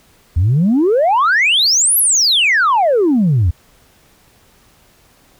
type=exponential two-way sweep; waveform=sine; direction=up then down; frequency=77.78 to 11920 to 77.78 Hz; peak=-8 dBFS; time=0.36-3.51 s; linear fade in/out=10 ms; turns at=1.98 s; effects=tanh soft clip ceiling -7 dBFS + pink hiss -51 dBFS RMS until 5.39 s